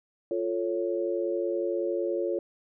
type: chord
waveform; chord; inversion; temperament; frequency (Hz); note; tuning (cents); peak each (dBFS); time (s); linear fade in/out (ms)
sine; F augmented; none; equal; 349.2 / 440 / 554.4; F4 / A4 / C#5; 0 / 0 / 0; -29 / -32 / -31; 0.31-2.39; 2
effects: none